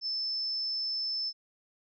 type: tone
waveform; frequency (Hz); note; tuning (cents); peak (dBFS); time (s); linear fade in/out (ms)
sine; 5270; E8; -1; -30; 0.01-1.33; 50
effects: none